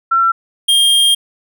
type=tone pair in turn; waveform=sine / square; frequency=1352 / 3216 Hz; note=E6 / G7; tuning=+43 / +44 cents; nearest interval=octave + minor third; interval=1501 cents; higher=second; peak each=-9 dBFS; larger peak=neither; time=0.11-0.32 / 0.68-1.15 s; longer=second; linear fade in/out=10 ms; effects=none